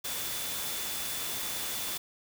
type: tone in noise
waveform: sine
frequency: 3487 Hz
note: A7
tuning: 16 cents flat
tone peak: -43 dBFS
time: 0.04-1.98 s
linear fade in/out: 10 ms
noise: white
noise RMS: -35 dBFS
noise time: 0.04-1.98 s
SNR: -11 dB
effects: none